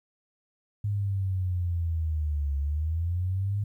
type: linear two-way sweep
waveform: sine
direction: down then up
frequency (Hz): 103.83 to 69.4 to 103.83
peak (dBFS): -25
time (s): 0.84-3.64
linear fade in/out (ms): 5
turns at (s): 2.57
effects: 11-bit